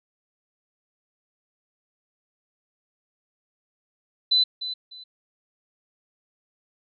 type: tone with echo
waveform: sine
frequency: 4010 Hz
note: B7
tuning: 26 cents sharp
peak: -16 dBFS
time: 4.31-4.44 s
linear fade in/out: 10 ms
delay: 300 ms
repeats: 2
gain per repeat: -12 dB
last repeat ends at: 5.04 s
effects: none